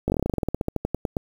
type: slowing click train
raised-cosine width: 2 ms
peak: -10 dBFS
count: 21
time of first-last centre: 0.08-1.168 s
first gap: 19 ms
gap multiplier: 1.1
effects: 7-bit